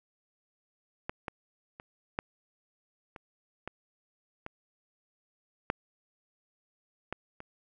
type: clicks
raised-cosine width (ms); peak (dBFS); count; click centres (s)
0.5; -18 / -20 / -29 / -15 / -29 / -22 / -24 / -12 / -19 / -28; 10; 1.095 / 1.282 / 1.799 / 2.189 / 3.162 / 3.676 / 4.464 / 5.701 / 7.126 / 7.404
effects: none